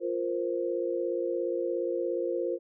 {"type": "chord", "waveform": "sine", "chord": "F suspended fourth", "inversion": "none", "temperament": "equal", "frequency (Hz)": [349.2, 466.2, 523.3], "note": ["F4", "Bb4", "C5"], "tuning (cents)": [0, 0, 0], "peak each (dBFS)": [-31, -33, -32], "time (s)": [0, 2.59], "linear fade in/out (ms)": 50, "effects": []}